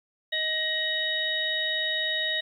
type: harmonic tone with a mistuned harmonic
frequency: 628 Hz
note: D#5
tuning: 16 cents sharp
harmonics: 1 / 3 / 5 / 6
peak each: -36 / -29 / -35 / -28 dBFS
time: 0.32-2.41 s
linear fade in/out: 10 ms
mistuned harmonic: 5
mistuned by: -88 cents
effects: 10-bit